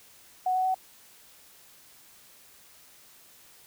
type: tone with pitch steps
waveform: sine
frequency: 740 / 745.6 / 751.2 Hz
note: F#5 / F#5 / F#5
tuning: 0 / +13 / +26 cents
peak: -23 dBFS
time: 0.46-0.745 s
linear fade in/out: 5 ms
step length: 95 ms
effects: white hiss -55 dBFS RMS until 3.66 s